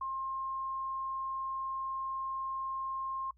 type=tone; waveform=sine; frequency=1064 Hz; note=C6; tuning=29 cents sharp; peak=-34 dBFS; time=0.01-3.31 s; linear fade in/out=5 ms; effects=noise-tail reverb RT60 0.1 s tail -26 dB re dry + added 60 Hz sine -62 dBFS peak until 3.37 s